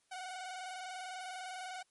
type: tone with vibrato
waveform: sawtooth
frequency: 740 Hz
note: F#5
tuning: in tune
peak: -38 dBFS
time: 0.11-1.83 s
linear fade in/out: 10 ms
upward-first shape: square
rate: 20 Hz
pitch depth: 42 cents each way
effects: white hiss -75 dBFS RMS until 1.9 s + MP3 48 kbps